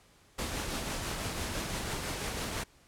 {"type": "noise with tremolo", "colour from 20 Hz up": "pink", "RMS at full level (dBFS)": -34, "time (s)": [0.38, 2.64], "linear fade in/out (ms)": 10, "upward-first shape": "triangle", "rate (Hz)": 6, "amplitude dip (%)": 35, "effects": ["pink hiss -62 dBFS RMS until 2.87 s", "low-pass 11000 Hz 12 dB/octave"]}